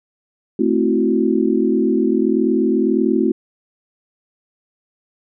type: chord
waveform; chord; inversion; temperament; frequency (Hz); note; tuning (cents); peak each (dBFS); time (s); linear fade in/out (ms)
sine; F# half-diminished seventh; first; equal; 220 / 261.6 / 329.6 / 370; A3 / C4 / E4 / F#4; 0 / 0 / 0 / 0; -19; 0.59-3.32; 5
effects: none